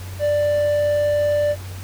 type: tone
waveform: triangle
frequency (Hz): 589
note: D5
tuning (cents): +5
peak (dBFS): -14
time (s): 0.19-1.56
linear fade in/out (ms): 50
effects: added 93 Hz sine -30 dBFS peak until 1.83 s + pink hiss -40 dBFS RMS until 1.83 s